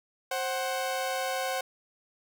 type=tone pair together; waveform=sawtooth; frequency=529 / 747.4 Hz; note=C5 / F#5; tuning=+19 / +17 cents; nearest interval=tritone; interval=598 cents; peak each=-28 dBFS; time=0.31-1.61 s; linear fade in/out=5 ms; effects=none